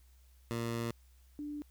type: tone pair in turn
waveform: 15% pulse / sine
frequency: 116.54 / 294.4 Hz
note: A#2 / D4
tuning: 0 / +4 cents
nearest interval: octave + major third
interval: 1604 cents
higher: second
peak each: -28 / -38 dBFS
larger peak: first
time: 0.51-0.91 / 1.39-1.62 s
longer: first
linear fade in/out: 0 ms
effects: added 63 Hz sine -59 dBFS peak until 1.7 s + white hiss -71 dBFS RMS until 1.7 s